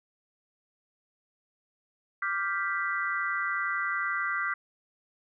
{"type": "chord", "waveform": "sine", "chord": "G dominant seventh", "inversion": "second", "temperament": "equal", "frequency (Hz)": [1174.7, 1396.9, 1568, 1975.5], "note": ["D6", "F6", "G6", "B6"], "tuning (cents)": [0, 0, 0, 0], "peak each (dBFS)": -33, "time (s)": [2.22, 4.54], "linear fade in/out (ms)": 5, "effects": []}